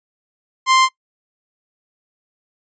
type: tone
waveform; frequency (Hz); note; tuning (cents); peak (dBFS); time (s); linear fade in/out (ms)
sawtooth; 1046.5; C6; 0; -7; 0.66-0.89; 50
effects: noise-tail reverb RT60 0.1 s tail -20 dB re dry + resampled to 16000 Hz